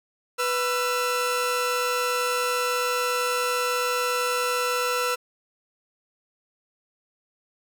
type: tone pair together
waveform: sawtooth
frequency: 494 / 1341 Hz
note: B4 / E6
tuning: 0 / +29 cents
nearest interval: octave + perfect fourth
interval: 1729 cents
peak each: -22 dBFS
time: 0.38-5.16 s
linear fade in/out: 20 ms
effects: none